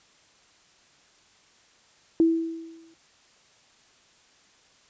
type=tone with exponential decay; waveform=sine; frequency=328.3 Hz; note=E4; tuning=7 cents flat; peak=-14 dBFS; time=2.2-2.94 s; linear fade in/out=1 ms; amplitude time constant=160 ms; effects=white hiss -59 dBFS RMS until 4.89 s + resampled to 16000 Hz